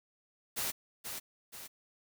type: noise with echo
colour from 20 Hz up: white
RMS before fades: -35 dBFS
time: 0.56-0.72 s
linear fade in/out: 20 ms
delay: 480 ms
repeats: 2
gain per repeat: -6 dB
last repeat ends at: 1.68 s
effects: none